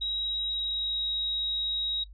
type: tone with pitch glide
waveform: sine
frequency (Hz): 3832 to 3806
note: A#7 to A#7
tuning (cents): +47 to +35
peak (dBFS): -28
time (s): 0.01-2.04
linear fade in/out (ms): 10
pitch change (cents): -12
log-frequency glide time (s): 0.21-1.06
effects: noise-tail reverb RT60 0.1 s tail -18 dB re dry + added 50 Hz sine -45 dBFS peak until 2.13 s